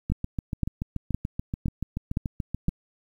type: two click trains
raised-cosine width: 5 ms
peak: -12 / -16 dBFS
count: 6 / 19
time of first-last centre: 0.12-2.684 / 0.1-2.69 s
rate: 1.95 / 6.95 Hz
effects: 9-bit